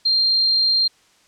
sine tone, 4186 Hz, C8, in tune, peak -14 dBFS, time 0.05-0.88 s, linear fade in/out 10 ms, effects white hiss -56 dBFS RMS until 1.27 s + low-pass 7000 Hz 12 dB/octave

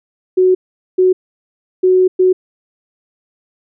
sine tone bursts at uneven times, 370 Hz, F#4, in tune, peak -7 dBFS, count 4, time 0.37-0.55 / 0.98-1.13 / 1.83-2.08 / 2.19-2.33 s, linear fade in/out 10 ms, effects none

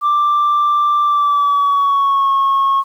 sine tone with pitch glide, 1178 to 1092.8 Hz, D6 to C#6, +5 to -25 cents, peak -9 dBFS, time 0.01-2.84 s, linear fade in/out 50 ms, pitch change -130 cents, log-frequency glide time 1.03-2.31 s, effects tanh soft clip ceiling -9 dBFS + 8-bit

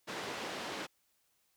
pink band-pass noise, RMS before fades -41 dBFS, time 0.07-0.87 s, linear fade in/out 20 ms, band 280 to 4800 Hz, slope 12 dB/octave, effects white hiss -75 dBFS RMS until 1.56 s

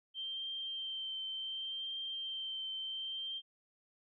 sine tone with vibrato, 3136 Hz, G7, in tune, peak -38 dBFS, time 0.14-3.42 s, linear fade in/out 50 ms, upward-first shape triangle, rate 0.68 Hz, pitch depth 19 cents each way, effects none

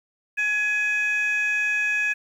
sine tone pair together, 1681.2 / 2519 Hz, G#6 / D#7, +21 / +21 cents, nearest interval perfect fifth, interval 700 cents, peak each -22 / -21 dBFS, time 0.37-2.14 s, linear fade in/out 20 ms, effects tanh soft clip ceiling -17 dBFS + 9-bit

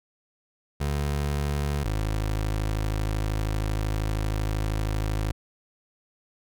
25% pulse tone pair in turn, 72 / 52.83 Hz, D2 / G#1, -34 / +30 cents, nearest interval perfect fourth, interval 536 cents, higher first, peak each -21 dBFS, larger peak neither, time 0.8-1.84 / 1.84-5.32 s, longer second, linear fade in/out 10 ms, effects none

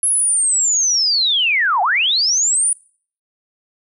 sine linear two-way sweep, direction down then up, 10860 to 698 to 9820 Hz, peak -13 dBFS, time 0.03-2.73 s, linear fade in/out 2 ms, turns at 1.82 s, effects noise-tail reverb RT60 0.5 s tail -25 dB re dry

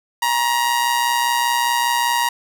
sawtooth tone with amplitude modulation, 947 Hz, A#5, 27 cents sharp, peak -10 dBFS, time 0.22-2.29 s, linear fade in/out 5 ms, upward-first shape sine, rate 125 Hz, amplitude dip 55%, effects none

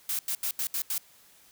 blue noise bursts at uneven times, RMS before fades -30 dBFS, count 6, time 0.09-0.19 / 0.28-0.35 / 0.43-0.51 / 0.59-0.67 / 0.74-0.82 / 0.9-0.98 s, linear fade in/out 2 ms, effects white hiss -58 dBFS RMS until 1.51 s

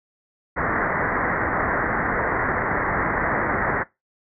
white low-pass noise, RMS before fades -23 dBFS, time 0.56-3.84 s, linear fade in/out 20 ms, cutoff 2000 Hz, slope 96 dB/octave, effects noise-tail reverb RT60 0.2 s tail -20 dB re dry

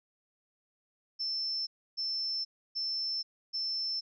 sine tone bursts, 5320 Hz, E8, 15 cents sharp, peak -31 dBFS, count 4, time 1.19-4.01 s, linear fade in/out 20 ms, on 480 ms, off 300 ms, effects none

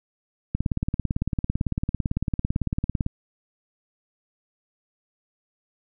click train, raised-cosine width 5 ms, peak -11 dBFS, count 46, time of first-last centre 0.55-3.064 s, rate 17.9 Hz, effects none

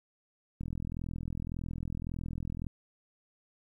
click train, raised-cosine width 5 ms, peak -25 dBFS, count 87, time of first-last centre 0.61-2.667 s, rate 41.8 Hz, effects 11-bit

